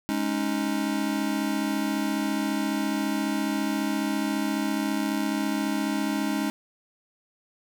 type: chord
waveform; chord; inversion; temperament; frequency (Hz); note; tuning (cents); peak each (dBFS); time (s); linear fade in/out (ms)
square; Ab suspended fourth; none; just; 207.7 / 276.9 / 311.5; Ab3 / Db4 / Eb4; 0 / -2 / +2; -30; 0.09-6.5; 0
effects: none